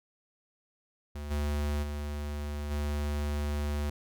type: tone with level steps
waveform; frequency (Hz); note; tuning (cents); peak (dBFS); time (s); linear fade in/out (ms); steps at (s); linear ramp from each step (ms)
square; 73.42; D2; 0; -37 / -29 / -34 / -30; 1.15-3.9; 5; 1.3 / 1.82 / 2.7; 20
effects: none